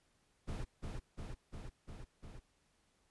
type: noise with echo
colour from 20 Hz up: brown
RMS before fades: -40 dBFS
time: 0.47-0.65 s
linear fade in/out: 20 ms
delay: 350 ms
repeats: 5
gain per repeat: -2 dB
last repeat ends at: 2.4 s
effects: pink hiss -75 dBFS RMS until 3.1 s + resampled to 24000 Hz